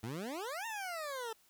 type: exponential two-way sweep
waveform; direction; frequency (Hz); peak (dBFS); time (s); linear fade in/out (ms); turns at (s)
20% pulse; up then down; 103.83 to 932.3 to 436; -34; 0.03-1.33; 5; 0.66
effects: white hiss -68 dBFS RMS until 1.49 s